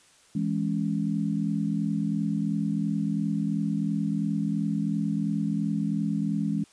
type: chord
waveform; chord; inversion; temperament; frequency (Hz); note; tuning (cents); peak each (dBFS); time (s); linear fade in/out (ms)
sine; C# minor; first; equal; 164.81 / 207.7 / 277.2; E3 / G#3 / C#4; 0 / 0 / 0; -29 / -27 / -31; 0.35-6.64; 5
effects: white hiss -58 dBFS RMS until 6.72 s + resampled to 22050 Hz